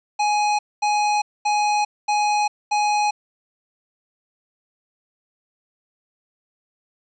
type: tone bursts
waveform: square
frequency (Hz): 835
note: G#5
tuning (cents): +9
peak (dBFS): -18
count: 5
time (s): 0.19-3.11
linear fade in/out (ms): 10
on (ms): 400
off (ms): 230
effects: resampled to 16000 Hz + 9-bit